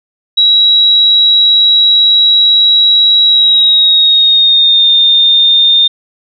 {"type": "tone with pitch glide", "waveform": "sine", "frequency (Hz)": [3874, 3636], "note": ["B7", "A#7"], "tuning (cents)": [-34, -44], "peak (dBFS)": -4, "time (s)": [0.37, 5.88], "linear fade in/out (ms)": 10, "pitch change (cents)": -110, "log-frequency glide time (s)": [3.26, 4.88], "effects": []}